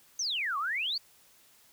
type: exponential two-way sweep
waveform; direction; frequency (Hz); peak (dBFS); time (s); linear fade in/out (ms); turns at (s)
sine; down then up; 6480 to 1088 to 4714; -29; 0.19-0.98; 5; 0.58
effects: white hiss -61 dBFS RMS until 1.72 s